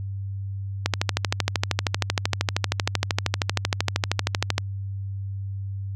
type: click train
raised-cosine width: 0.2 ms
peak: -3 dBFS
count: 49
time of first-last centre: 0.86-4.581 s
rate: 12.9 Hz
effects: added 98 Hz sine -28 dBFS peak until 5.95 s